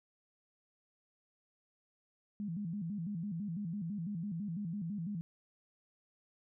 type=tone with vibrato; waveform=sine; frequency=185 Hz; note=F#3; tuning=in tune; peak=-36 dBFS; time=2.4-5.21 s; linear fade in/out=0 ms; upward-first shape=square; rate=6 Hz; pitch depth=190 cents each way; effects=none